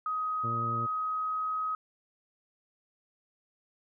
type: tone with pitch glide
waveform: sine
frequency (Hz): 1258 to 1265.3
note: D#6 to D#6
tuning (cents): +19 to +29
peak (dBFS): -29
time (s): 0.06-1.75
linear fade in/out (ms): 2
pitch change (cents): +10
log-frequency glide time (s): 0.33-1.59
type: harmonic tone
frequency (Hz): 116.54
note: A#2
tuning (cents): 0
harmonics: 1 / 2 / 3 / 4 / 5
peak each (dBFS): -35 / -41 / -45 / -47 / -49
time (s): 0.43-0.87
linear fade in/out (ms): 20
effects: none